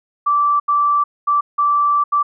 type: tone bursts at uneven times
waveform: sine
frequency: 1165 Hz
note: D6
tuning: 14 cents flat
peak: -12 dBFS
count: 5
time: 0.26-0.6 / 0.68-1.04 / 1.27-1.41 / 1.58-2.04 / 2.12-2.23 s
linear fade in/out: 10 ms
effects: none